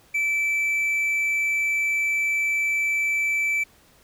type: tone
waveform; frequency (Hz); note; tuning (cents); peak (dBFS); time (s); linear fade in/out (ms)
triangle; 2320; D7; -22; -19; 0.14-3.64; 10
effects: pink hiss -56 dBFS RMS until 4.03 s

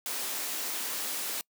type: high-pass noise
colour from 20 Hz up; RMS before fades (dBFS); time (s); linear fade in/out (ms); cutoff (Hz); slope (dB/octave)
white; -34; 0.06-1.41; 0; 230; 24
effects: noise-tail reverb RT60 0.1 s tail -26 dB re dry

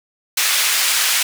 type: band-pass noise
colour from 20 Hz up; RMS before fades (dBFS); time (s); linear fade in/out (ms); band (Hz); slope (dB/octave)
pink; -17; 0.37-1.23; 5; 1900 to 16000; 12
effects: none

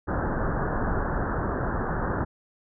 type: low-pass noise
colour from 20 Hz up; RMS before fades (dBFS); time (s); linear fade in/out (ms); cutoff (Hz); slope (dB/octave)
pink; -27; 0.07-2.25; 20; 1700; 96
effects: none

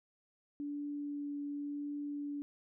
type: tone with vibrato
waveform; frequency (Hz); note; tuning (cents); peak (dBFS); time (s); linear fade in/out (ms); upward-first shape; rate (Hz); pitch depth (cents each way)
sine; 288.9; D4; -28; -37; 0.6-2.42; 0; triangle; 0.92; 9
effects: none

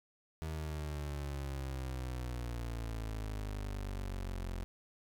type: exponential sweep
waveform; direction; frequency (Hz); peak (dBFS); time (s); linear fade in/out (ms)
30% pulse; down; 79.7 to 43.65; -35; 0.42-4.64; 0
effects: none

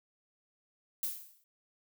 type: noise with exponential decay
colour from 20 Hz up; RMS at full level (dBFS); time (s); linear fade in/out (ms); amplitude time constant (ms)
violet; -32; 1.03-1.44; 1; 87
effects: none

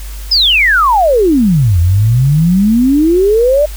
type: exponential two-way sweep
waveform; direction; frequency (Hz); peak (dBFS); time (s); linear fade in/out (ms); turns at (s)
sine; down then up; 5250 to 82.5 to 612; -6; 0.31-3.66; 10; 1.79
effects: added 50 Hz sine -22 dBFS peak until 3.76 s + white hiss -34 dBFS RMS until 3.76 s

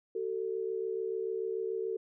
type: tone pair together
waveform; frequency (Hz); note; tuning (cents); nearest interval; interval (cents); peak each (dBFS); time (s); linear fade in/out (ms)
sine; 379.2 / 446.1; F#4 / A4; +43 / +24; minor third; 281; -35 / -34; 0.15-1.97; 5
effects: none

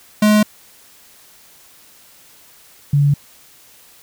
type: tone pair in turn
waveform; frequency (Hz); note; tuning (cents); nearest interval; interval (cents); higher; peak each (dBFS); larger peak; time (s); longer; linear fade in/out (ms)
square / sine; 211.5 / 143.17; G#3 / D3; +32 / -44; perfect fifth; 676; first; -10; neither; 0.22-0.43 / 2.93-3.14; neither; 5
effects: white hiss -47 dBFS RMS until 4.02 s

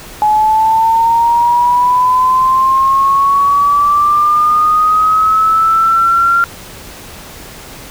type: linear sweep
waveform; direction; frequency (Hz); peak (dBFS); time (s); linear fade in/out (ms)
sine; up; 844 to 1386; -7; 0.22-6.44; 0
effects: pink hiss -32 dBFS RMS until 7.9 s

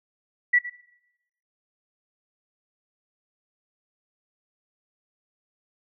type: tone with echo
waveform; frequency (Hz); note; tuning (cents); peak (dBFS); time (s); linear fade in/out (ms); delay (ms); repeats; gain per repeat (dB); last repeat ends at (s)
sine; 1953; B6; -20; -15; 0.53-0.59; 10; 110; 2; -15; 0.81
effects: noise-tail reverb RT60 0.9 s tail -20 dB re dry

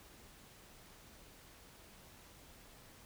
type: silence
effects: pink hiss -59 dBFS RMS until 3.05 s

